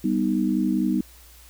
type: chord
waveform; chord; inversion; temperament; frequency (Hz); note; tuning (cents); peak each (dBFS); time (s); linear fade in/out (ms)
sine; G augmented; none; equal; 196 / 246.9 / 311.1; G3 / B3 / D#4; 0 / 0 / 0; -24; 0.04-1.01; 5
effects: added 59 Hz sine -49 dBFS peak until 1.49 s + white hiss -51 dBFS RMS until 1.49 s